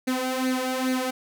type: tone with flanger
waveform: sawtooth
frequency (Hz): 257.4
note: C4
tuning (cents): -28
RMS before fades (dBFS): -26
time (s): 0.07-1.11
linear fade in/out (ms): 10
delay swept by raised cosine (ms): 0.46 to 2.56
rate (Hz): 2.4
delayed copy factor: +0.7
effects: none